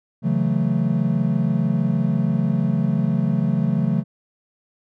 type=chord; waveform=triangle; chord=F# minor seventh; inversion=second; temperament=equal; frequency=138.59 / 164.81 / 185 / 220 Hz; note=C#3 / E3 / F#3 / A3; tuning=0 / 0 / 0 / 0 cents; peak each=-21 dBFS; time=0.22-4.04 s; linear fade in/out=50 ms; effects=none